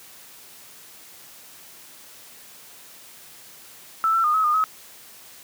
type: tone with pitch steps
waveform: sine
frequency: 1319 / 1341 / 1222 / 1283 / 1218 / 1279 Hz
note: E6 / E6 / D#6 / E6 / D#6 / D#6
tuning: +1 / +29 / -32 / -47 / -37 / +47 cents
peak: -17 dBFS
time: 4.04-4.64 s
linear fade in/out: 0 ms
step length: 100 ms
effects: white hiss -46 dBFS RMS until 5.43 s + high-pass 100 Hz 12 dB/octave